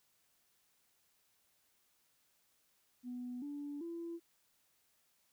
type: tone with pitch steps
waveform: sine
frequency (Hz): 246.9 / 288.6 / 337.3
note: B3 / D4 / E4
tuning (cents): 0 / -30 / +40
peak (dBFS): -40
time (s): 3.03-4.2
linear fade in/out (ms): 50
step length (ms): 390
effects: tanh soft clip ceiling -36 dBFS + white hiss -75 dBFS RMS until 5.32 s